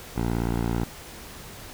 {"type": "tone with low-pass filter", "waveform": "10% pulse", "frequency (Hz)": 58, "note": "A#1", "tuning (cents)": -8, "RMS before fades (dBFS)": -26, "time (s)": [0.16, 0.84], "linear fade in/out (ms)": 5, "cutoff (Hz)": 1400, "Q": 0.63, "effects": ["pink hiss -42 dBFS RMS until 1.73 s"]}